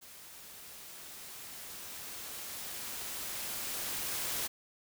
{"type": "noise with level ramp", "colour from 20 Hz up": "white", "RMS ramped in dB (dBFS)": [-52, -35], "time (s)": [0.01, 4.48], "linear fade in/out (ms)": 20, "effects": []}